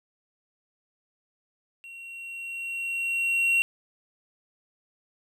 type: tone with level ramp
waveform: triangle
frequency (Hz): 2739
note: F7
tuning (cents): -34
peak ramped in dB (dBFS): -40 to -17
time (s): 1.84-3.62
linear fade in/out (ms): 0
effects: none